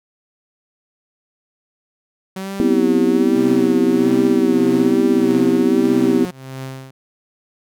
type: tone with vibrato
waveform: sawtooth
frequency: 188.2 Hz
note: F#3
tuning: 30 cents sharp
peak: -21 dBFS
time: 2.36-6.31 s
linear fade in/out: 5 ms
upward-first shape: sine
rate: 1.2 Hz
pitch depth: 73 cents each way
type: chord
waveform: sine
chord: C major seventh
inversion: third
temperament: just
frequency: 245.3 / 261.6 / 327 / 392.4 Hz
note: B3 / C4 / E4 / G4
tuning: -12 / 0 / -14 / +2 cents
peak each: -17 / -19 / -17 / -18 dBFS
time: 2.6-6.25 s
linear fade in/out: 0 ms
type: tone with tremolo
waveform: sawtooth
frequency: 132.4 Hz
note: C3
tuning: 21 cents sharp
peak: -22 dBFS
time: 3.35-6.91 s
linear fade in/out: 5 ms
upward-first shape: triangle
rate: 1.6 Hz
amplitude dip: 90%
effects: none